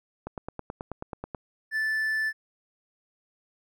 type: click train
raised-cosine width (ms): 1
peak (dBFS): -20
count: 11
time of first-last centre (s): 0.27-1.348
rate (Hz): 9.28
type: tone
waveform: triangle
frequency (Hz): 1755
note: A6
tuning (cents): -5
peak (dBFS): -23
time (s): 1.71-2.33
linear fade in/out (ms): 50
effects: none